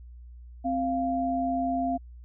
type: tone pair together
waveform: sine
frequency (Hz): 261.6 / 693.8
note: C4 / F5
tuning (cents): 0 / -12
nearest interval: octave + perfect fourth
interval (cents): 1688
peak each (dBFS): -28 / -27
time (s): 0.64-1.98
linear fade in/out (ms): 20
effects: added 60 Hz sine -43 dBFS peak until 2.24 s